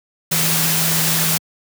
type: tone in noise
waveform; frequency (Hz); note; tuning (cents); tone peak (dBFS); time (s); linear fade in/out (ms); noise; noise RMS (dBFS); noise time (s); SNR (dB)
sine; 162.5; E3; -24; -22; 0.31-1.38; 10; white; -18; 0.31-1.38; -7
effects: high-pass 100 Hz 12 dB/octave